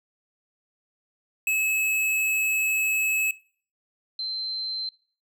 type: tone pair in turn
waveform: square / sine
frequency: 2586 / 4105 Hz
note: E7 / C8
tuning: -34 / -34 cents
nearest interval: minor sixth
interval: 800 cents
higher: second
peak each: -22 / -28 dBFS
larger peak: first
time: 1.47-3.31 / 4.19-4.89 s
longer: first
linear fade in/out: 2 ms
effects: noise-tail reverb RT60 0.5 s tail -22 dB re dry